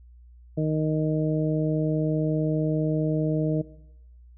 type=harmonic tone; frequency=155.2 Hz; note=D#3; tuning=4 cents flat; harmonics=1 / 2 / 3 / 4; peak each=-24 / -28 / -31 / -32 dBFS; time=0.57-3.62 s; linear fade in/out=10 ms; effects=noise-tail reverb RT60 0.9 s tail -20 dB re dry + added 60 Hz sine -47 dBFS peak until 4.37 s

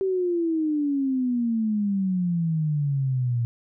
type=exponential sweep; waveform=sine; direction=down; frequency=388.2 to 116.54 Hz; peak=-21 dBFS; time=0.01-3.45 s; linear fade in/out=0 ms; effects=none

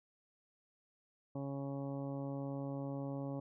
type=harmonic tone; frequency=138.59 Hz; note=C#3; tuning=in tune; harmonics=1 / 2 / 3 / 4 / 5 / 6 / 7 / 8; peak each=-42 / -42 / -52 / -46 / -56 / -54 / -60 / -59 dBFS; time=1.35-3.4 s; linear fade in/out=5 ms; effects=none

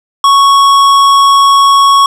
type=tone with tanh clipping; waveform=sine; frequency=1108.7 Hz; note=C#6; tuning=in tune; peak=-5 dBFS; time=0.24-2.06 s; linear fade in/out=2 ms; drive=15 dB; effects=none

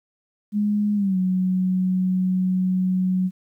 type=tone with pitch glide; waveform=sine; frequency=207.7 to 185.04 Hz; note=G#3 to F#3; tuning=0 to 0 cents; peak=-18 dBFS; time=0.52-3.31 s; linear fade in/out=50 ms; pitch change=-200 cents; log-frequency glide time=0.95-1.17 s; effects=10-bit

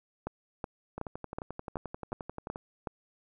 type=two click trains; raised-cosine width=1 ms; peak=-24 / -20 dBFS; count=19 / 8; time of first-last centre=0.98-2.559 / 0.27-2.872 s; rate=11.4 / 2.69 Hz; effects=none

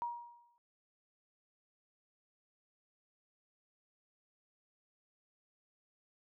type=tone with exponential decay; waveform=sine; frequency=950 Hz; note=A#5; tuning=33 cents sharp; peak=-33 dBFS; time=0.02-0.58 s; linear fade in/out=0 ms; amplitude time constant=120 ms; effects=none

